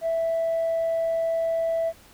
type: tone with tanh clipping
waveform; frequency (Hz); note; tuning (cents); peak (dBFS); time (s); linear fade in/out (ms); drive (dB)
triangle; 659; E5; -1; -22; 0.01-1.93; 50; 5
effects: pink hiss -52 dBFS RMS until 2.13 s